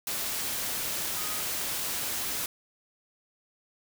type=tone in noise; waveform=sine; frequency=1249 Hz; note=D#6; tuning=6 cents sharp; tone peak=-43 dBFS; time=1.17-1.41 s; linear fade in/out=2 ms; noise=white; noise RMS=-32 dBFS; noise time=0.07-2.46 s; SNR=-14 dB; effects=none